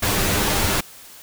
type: noise with comb filter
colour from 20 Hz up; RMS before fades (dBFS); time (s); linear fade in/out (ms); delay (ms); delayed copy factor
pink; -20; 0.02-0.81; 10; 9.9; +0.5
effects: white hiss -43 dBFS RMS until 1.22 s